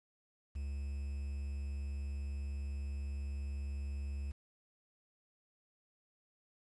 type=tone with quantisation; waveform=triangle; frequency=70.1 Hz; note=C#2; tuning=20 cents sharp; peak=-35 dBFS; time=0.55-4.32 s; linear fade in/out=10 ms; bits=10; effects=resampled to 24000 Hz